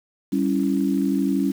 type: chord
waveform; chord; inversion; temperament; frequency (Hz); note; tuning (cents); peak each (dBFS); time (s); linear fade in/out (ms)
sine; C# diminished; second; equal; 196 / 277.2 / 329.6; G3 / C#4 / E4; 0 / 0 / 0; -23 / -21 / -26; 0.32-1.52; 10
effects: 7-bit